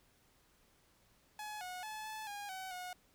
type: tone with pitch steps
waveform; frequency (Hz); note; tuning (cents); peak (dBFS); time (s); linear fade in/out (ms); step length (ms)
sawtooth; 847 / 729 / 861 / 867 / 816 / 755 / 726; G#5 / F#5 / A5 / A5 / G#5 / F#5 / F#5; +34 / -26 / -38 / -26 / -31 / +35 / -33; -39; 1.39-2.93; 2; 220
effects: pink hiss -70 dBFS RMS until 3.14 s